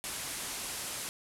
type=low-pass noise; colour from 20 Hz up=white; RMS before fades=-39 dBFS; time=0.04-1.09 s; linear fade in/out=0 ms; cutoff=12000 Hz; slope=48 dB/octave; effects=none

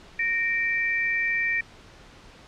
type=tone pair together; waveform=sine; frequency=1847.7 / 2338 Hz; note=A#6 / D7; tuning=-16 / -8 cents; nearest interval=major third; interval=408 cents; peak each=-25 dBFS; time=0.19-1.61 s; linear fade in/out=5 ms; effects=pink hiss -49 dBFS RMS until 2.47 s + low-pass 5000 Hz 12 dB/octave

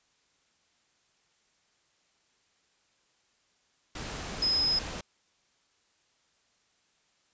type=tone in noise; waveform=sine; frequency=5090 Hz; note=D#8; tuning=39 cents sharp; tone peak=-24 dBFS; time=4.42-4.79 s; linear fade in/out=5 ms; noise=pink; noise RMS=-38 dBFS; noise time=3.95-5.01 s; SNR=+11 dB; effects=white hiss -70 dBFS RMS until 7.33 s + resampled to 16000 Hz

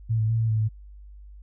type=tone with pitch steps; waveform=sine; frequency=112.4 / 109.5 / 113.4 / 112.7 / 109.7 / 108.8 Hz; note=A2 / A2 / A#2 / A2 / A2 / A2; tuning=+37 / -8 / -47 / +42 / -5 / -19 cents; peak=-20 dBFS; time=0.09-0.69 s; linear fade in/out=20 ms; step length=100 ms; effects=added 50 Hz sine -42 dBFS peak until 1.42 s

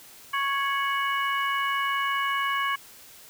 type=harmonic tone with a mistuned harmonic; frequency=554.4 Hz; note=C#5; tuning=in tune; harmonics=2 / 3 / 4 / 5; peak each=-26 / -30 / -32 / -34 dBFS; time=0.33-2.76 s; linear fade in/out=10 ms; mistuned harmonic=5; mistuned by=+95 cents; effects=white hiss -49 dBFS RMS until 3.29 s

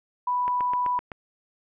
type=tone; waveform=sine; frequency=987.8 Hz; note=B5; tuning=in tune; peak=-22 dBFS; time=0.27-0.99 s; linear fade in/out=5 ms
type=click train; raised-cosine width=0.5 ms; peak=-20 dBFS; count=6; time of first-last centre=0.48-1.118 s; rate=7.84 Hz
effects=none

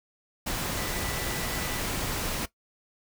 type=tone in noise; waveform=sine; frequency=1975.5 Hz; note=B6; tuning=in tune; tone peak=-41 dBFS; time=0.77-1.8 s; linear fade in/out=10 ms; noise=pink; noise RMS=-31 dBFS; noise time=0.46-2.46 s; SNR=-13 dB; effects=noise-tail reverb RT60 0.1 s tail -17 dB re dry

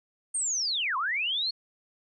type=linear two-way sweep; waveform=sine; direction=down then up; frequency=8870 to 975 to 4394 Hz; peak=-26 dBFS; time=0.34-1.51 s; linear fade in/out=10 ms; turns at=0.97 s; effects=none

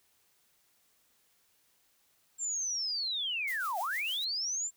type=linear two-way sweep; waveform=sine; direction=down then up; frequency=7459 to 659.3 to 7459 Hz; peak=-31 dBFS; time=2.38-4.71 s; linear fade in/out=50 ms; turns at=3.79 s
type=noise with tremolo; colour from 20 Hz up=blue; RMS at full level=-44 dBFS; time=3.47-4.25 s; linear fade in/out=10 ms; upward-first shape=triangle; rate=6.6 Hz; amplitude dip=65%
effects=white hiss -70 dBFS RMS until 4.76 s

